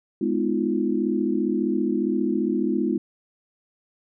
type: chord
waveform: sine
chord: F half-diminished seventh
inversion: first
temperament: just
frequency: 209.5 / 251.4 / 314.3 / 349.2 Hz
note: Ab3 / Cb4 / Eb4 / F4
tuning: +15 / +31 / +18 / 0 cents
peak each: -26 dBFS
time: 0.21-2.98 s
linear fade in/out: 5 ms
effects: none